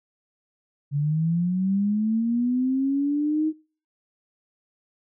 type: linear sweep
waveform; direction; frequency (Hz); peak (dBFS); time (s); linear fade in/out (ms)
sine; up; 140 to 316.6; -20; 0.91-3.53; 50
effects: noise-tail reverb RT60 0.4 s tail -22 dB re dry